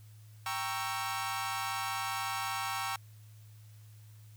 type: chord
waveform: sawtooth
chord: G diminished seventh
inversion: none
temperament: equal with one note detuned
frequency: 784 / 932.3 / 1108.7 / 1328.4 Hz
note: G5 / Bb5 / Db6 / Fb6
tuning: 0 / 0 / 0 / +13 cents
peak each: -35 / -36 / -35 / -36 dBFS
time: 0.46-2.96 s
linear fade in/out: 2 ms
effects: added 107 Hz sine -51 dBFS peak until 4.36 s + white hiss -65 dBFS RMS until 4.36 s